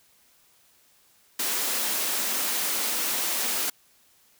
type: high-pass noise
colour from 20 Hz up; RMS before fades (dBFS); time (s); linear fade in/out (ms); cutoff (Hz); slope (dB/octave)
white; -27; 1.39-3.7; 5; 190; 96
effects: white hiss -61 dBFS RMS until 4.39 s